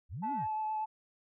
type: linear two-way sweep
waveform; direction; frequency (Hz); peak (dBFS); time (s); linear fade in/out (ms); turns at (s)
sine; up then down; 53.8 to 293.7 to 62.8; -37; 0.09-0.48; 50; 0.32
type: tone with vibrato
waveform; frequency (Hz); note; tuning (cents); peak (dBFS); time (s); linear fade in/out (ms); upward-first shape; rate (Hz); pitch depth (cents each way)
sine; 865; A5; -30; -31; 0.22-0.86; 20; sine; 8.5; 13
effects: tanh soft clip ceiling -27 dBFS